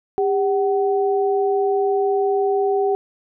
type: tone pair together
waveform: sine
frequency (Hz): 399.8 / 754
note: G4 / F#5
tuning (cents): +34 / +32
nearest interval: major seventh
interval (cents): 1098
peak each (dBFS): -17 / -22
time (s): 0.18-2.95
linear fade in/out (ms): 0
effects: none